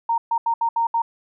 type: tone bursts at uneven times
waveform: sine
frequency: 924 Hz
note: A#5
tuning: 16 cents flat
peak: -17 dBFS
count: 6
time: 0.09-0.18 / 0.31-0.38 / 0.46-0.54 / 0.61-0.69 / 0.76-0.87 / 0.94-1.02 s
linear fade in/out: 5 ms
effects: none

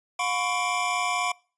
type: tone cluster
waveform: square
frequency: 717 / 1011 / 1115 / 2346 Hz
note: F5 / B5 / C#6 / D7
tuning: +45 / +40 / +10 / -2 cents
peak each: -31 dBFS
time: 0.19-1.32 s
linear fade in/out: 5 ms
effects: noise-tail reverb RT60 0.4 s tail -25 dB re dry + resampled to 24000 Hz

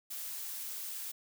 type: noise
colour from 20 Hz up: blue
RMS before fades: -41 dBFS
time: 0.1-1.12 s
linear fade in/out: 10 ms
effects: none

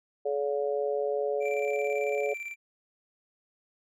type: harmonic tone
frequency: 142.4 Hz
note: C#3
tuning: 47 cents sharp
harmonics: 3 / 4 / 5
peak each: -29 / -30 / -37 dBFS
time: 0.25-2.34 s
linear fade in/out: 10 ms
type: tone with tremolo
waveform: triangle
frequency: 2349 Hz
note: D7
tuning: in tune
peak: -32 dBFS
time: 1.4-2.56 s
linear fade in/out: 50 ms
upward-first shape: square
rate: 18 Hz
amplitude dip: 50%
effects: none

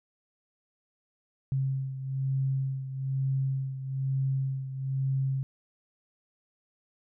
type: beating tone pair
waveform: sine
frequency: 134 / 135.1 Hz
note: C3 / C#3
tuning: +42 / -44 cents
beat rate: 1.1 Hz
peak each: -28 / -34 dBFS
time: 1.52-5.43 s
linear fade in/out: 0 ms
effects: none

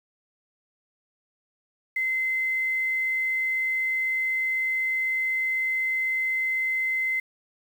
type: tone with quantisation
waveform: sine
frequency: 2062 Hz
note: C7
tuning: 26 cents flat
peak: -23 dBFS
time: 1.96-7.2 s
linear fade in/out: 5 ms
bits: 8
effects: none

